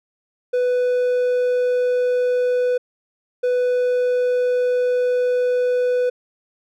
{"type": "tone pair in turn", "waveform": "triangle", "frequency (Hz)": [496.3, 496.3], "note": ["B4", "B4"], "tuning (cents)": [8, 8], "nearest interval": "unison", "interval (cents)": 0, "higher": "neither", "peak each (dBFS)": -14, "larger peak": "neither", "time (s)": [[0.53, 2.78], [3.43, 6.1]], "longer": "second", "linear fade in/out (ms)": 10, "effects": []}